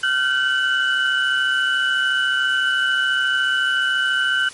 sine tone cluster, 1400 / 1534 / 2965 Hz, F6 / G6 / F#7, +4 / -38 / +3 cents, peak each -24 / -18 / -23 dBFS, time 0.03-4.49 s, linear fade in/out 5 ms, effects white hiss -39 dBFS RMS until 4.53 s + MP3 48 kbps

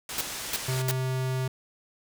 white low-pass noise, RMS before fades -36 dBFS, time 0.09-0.82 s, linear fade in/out 2 ms, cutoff 9000 Hz, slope 12 dB/octave
white noise bursts, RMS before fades -28 dBFS, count 3, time 0.18-0.913 s, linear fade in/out 2 ms, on 31 ms, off 320 ms
square tone, 130 Hz, C3, 11 cents flat, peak -27 dBFS, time 0.68-1.48 s, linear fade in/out 5 ms
effects none

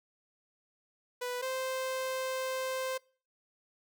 sawtooth tone pair in turn, 493.9 / 521.1 Hz, B4 / C5, 0 / -7 cents, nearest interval minor second, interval 93 cents, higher second, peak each -30 / -29 dBFS, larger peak second, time 1.21-1.42 / 1.42-2.98 s, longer second, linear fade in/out 10 ms, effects noise-tail reverb RT60 0.4 s tail -24 dB re dry

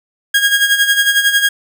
30% pulse tone with tremolo, 1634 Hz, G#6, 29 cents flat, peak -5 dBFS, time 0.34-1.49 s, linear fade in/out 5 ms, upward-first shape sine, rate 11 Hz, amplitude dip 65%, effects none

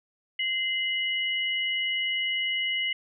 sine tone pair together, 2070 / 2930 Hz, C7 / F#7, -19 / -18 cents, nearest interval tritone, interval 601 cents, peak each -28 dBFS, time 0.39-2.93 s, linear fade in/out 5 ms, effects none

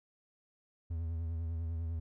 triangle tone with vibrato, 82.41 Hz, E2, in tune, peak -32 dBFS, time 0.9-2 s, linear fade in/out 10 ms, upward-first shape sine, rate 10 Hz, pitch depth 46 cents each way, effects none

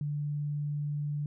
sine tone, 146.83 Hz, D3, in tune, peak -30 dBFS, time 0.01-1.26 s, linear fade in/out 2 ms, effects none

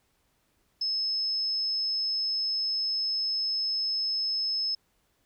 sine tone, 5200 Hz, E8, 24 cents flat, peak -26 dBFS, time 0.81-4.75 s, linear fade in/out 5 ms, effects pink hiss -71 dBFS RMS until 5.25 s

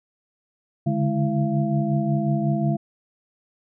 sine tone cluster, 141.2 / 146.7 / 210 / 330.2 / 682 Hz, C#3 / D3 / G#3 / E4 / F5, +32 / -2 / +19 / +3 / -41 cents, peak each -28 / -23 / -24 / -29 / -29 dBFS, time 0.86-2.77 s, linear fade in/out 10 ms, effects none

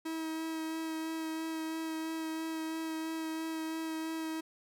45% pulse tone with vibrato, 320.8 Hz, E4, 47 cents flat, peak -35 dBFS, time 0.05-4.41 s, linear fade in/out 10 ms, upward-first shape sine, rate 3 Hz, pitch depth 13 cents each way, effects none

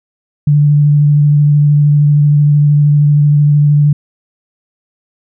sine tone with vibrato, 146.83 Hz, D3, in tune, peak -5 dBFS, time 0.47-3.93 s, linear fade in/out 5 ms, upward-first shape triangle, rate 13 Hz, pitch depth 18 cents each way, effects none

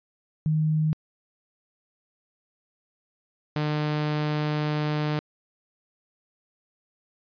sine / sawtooth tone pair in turn, 155.5 / 150.72 Hz, D#3 / D3, -1 / +45 cents, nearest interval minor second, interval 54 cents, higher first, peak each -20 dBFS, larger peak neither, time 0.46-0.93 / 3.56-5.19 s, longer second, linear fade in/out 0 ms, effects resampled to 11025 Hz

